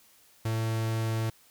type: tone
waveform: 45% pulse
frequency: 112.1 Hz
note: A2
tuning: 33 cents sharp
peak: -27 dBFS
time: 0.45-1.3 s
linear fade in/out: 5 ms
effects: white hiss -60 dBFS RMS until 1.5 s